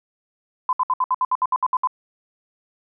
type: tone bursts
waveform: sine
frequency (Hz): 1016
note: B5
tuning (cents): +49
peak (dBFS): -16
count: 12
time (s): 0.69-1.873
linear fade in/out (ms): 2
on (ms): 39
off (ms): 65
effects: none